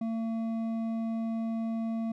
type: tone with hard clipping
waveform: sine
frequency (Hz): 226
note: A3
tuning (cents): +47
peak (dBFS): -31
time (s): 0.01-2.12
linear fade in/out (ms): 5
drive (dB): 7
effects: none